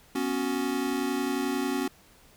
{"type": "chord", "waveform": "square", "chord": "B suspended second", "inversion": "none", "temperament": "equal with one note detuned", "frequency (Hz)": [246.1, 277.2, 370], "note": ["B3", "C#4", "F#4"], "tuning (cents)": [-6, 0, 0], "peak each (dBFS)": [-33, -30, -33], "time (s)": [0.15, 1.88], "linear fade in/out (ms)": 5, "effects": ["pink hiss -57 dBFS RMS until 2.36 s"]}